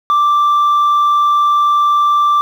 sine tone, 1174.7 Hz, D6, in tune, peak -6 dBFS, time 0.1-2.41 s, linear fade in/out 0 ms, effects tanh soft clip ceiling -8 dBFS + 7-bit

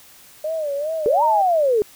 sine tone with vibrato, 602 Hz, D5, 43 cents sharp, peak -21 dBFS, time 0.44-1.42 s, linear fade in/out 5 ms, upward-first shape sine, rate 2.5 Hz, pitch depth 130 cents each way
sine linear two-way sweep, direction up then down, 403.5 to 957 to 403.5 Hz, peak -14 dBFS, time 1.06-1.82 s, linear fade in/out 0 ms, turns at 1.23 s
effects white hiss -47 dBFS RMS until 1.95 s

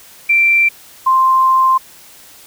sine tone pair in turn, 2352 / 1047.7 Hz, D7 / C6, +2 / +2 cents, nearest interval octave + major second, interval 1400 cents, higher first, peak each -8 / -8 dBFS, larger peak neither, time 0.29-0.69 / 1.06-1.78 s, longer second, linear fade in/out 10 ms, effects white hiss -41 dBFS RMS until 2.46 s

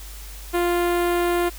sawtooth tone with notch filter, 349.2 Hz, F4, in tune, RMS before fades -21 dBFS, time 0.53-1.5 s, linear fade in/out 20 ms, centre 5500 Hz, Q 0.67, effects added 50 Hz sine -36 dBFS peak until 1.58 s + white hiss -42 dBFS RMS until 1.58 s

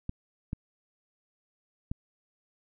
clicks, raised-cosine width 5 ms, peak -20 dBFS, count 3, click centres 0.094 / 0.531 / 1.915 s, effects none

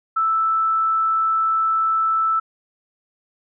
sine tone, 1318.5 Hz, E6, in tune, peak -16 dBFS, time 0.16-2.4 s, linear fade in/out 10 ms, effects none

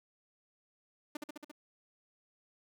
sawtooth tone with echo, 298.8 Hz, D4, 30 cents sharp, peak -33 dBFS, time 1.15-1.17 s, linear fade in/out 5 ms, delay 69 ms, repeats 5, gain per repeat -2 dB, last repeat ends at 1.515 s, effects none

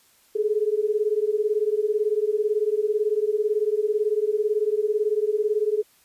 sine beating tone pair, 415.3 / 433.3 Hz, G#4 / A4, 0 / -27 cents, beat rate 18 Hz, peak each -23 dBFS, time 0.35-5.83 s, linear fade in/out 10 ms, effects white hiss -59 dBFS RMS until 6.04 s + resampled to 32000 Hz

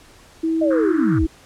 sine tone with pitch glide, 324.2 to 320.5 Hz, E4 to E4, -29 to -49 cents, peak -17 dBFS, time 0.43-1.27 s, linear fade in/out 10 ms, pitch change -20 cents, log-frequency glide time 0.61-0.81 s
sine linear sweep, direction down, 633 to 39.69 Hz, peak -17 dBFS, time 0.61-1.26 s, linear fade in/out 10 ms
pink band-pass noise, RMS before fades -33 dBFS, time 0.7-1.19 s, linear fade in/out 10 ms, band 1200 to 1600 Hz, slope 48 dB/octave
effects pink hiss -48 dBFS RMS until 1.45 s + low-pass 10000 Hz 12 dB/octave

